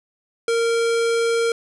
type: tone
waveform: square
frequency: 462.5 Hz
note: A#4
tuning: 14 cents flat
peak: -18 dBFS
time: 0.48-1.52 s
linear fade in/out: 2 ms
effects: resampled to 24000 Hz + 10-bit